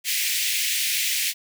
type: high-pass noise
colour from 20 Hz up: pink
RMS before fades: -24 dBFS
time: 0.04-1.34 s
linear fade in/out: 50 ms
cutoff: 2000 Hz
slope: 48 dB/octave
effects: none